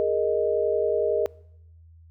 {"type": "chord", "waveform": "sine", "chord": "Ab suspended second", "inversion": "none", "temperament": "equal", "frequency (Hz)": [415.3, 466.2, 622.3], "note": ["Ab4", "Bb4", "Eb5"], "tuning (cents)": [0, 0, 0], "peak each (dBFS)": -25, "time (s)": [0, 1.26], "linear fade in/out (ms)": 0, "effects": ["noise-tail reverb RT60 0.8 s tail -24 dB re dry", "added 82 Hz sine -48 dBFS peak until 2.1 s"]}